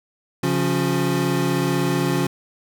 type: tone cluster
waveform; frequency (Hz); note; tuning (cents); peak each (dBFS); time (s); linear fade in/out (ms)
square; 138.1 / 174 / 276.5 / 358; C#3 / F3 / C#4 / F4; -6 / -6 / -4 / +43; -25; 0.43-2.27; 5
effects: none